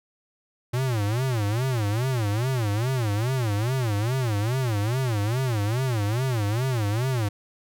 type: tone with vibrato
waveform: square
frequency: 116.1 Hz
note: A#2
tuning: 7 cents flat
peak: -23 dBFS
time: 0.73-7.29 s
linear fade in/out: 10 ms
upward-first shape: sine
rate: 2.4 Hz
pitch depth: 240 cents each way
effects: none